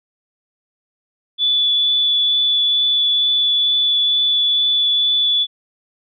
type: tone with vibrato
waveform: sine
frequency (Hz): 3456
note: A7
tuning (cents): -32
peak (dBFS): -13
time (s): 1.38-5.47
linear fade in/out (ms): 50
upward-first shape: triangle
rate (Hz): 2.2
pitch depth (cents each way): 9
effects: none